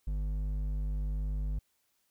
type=tone with hard clipping; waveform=sine; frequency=50.6 Hz; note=G#1; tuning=44 cents flat; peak=-32 dBFS; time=0.07-1.59 s; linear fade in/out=5 ms; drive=7 dB; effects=white hiss -75 dBFS RMS until 2.1 s